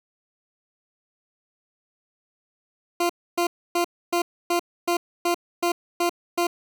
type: tone bursts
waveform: 20% pulse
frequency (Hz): 346.8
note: F4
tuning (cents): -12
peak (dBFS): -15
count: 10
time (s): 3-6.47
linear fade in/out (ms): 5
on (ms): 95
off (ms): 280
effects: none